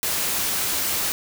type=noise; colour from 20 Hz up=white; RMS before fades=-24 dBFS; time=0.03-1.12 s; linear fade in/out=0 ms; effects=none